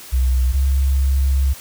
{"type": "tone pair in turn", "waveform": "sine", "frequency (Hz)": [63.6, 67.64], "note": ["C2", "C#2"], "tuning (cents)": [-48, -42], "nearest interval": "minor second", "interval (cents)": 106, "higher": "second", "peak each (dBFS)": -13, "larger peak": "neither", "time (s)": [[0.12, 0.53], [0.53, 1.54]], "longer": "second", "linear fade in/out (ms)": 20, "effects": ["white hiss -38 dBFS RMS until 1.6 s"]}